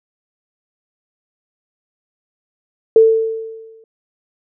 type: tone with exponential decay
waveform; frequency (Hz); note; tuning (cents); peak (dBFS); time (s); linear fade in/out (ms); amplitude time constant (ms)
sine; 446.6; A4; +26; -3; 2.96-3.84; 2; 190
effects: none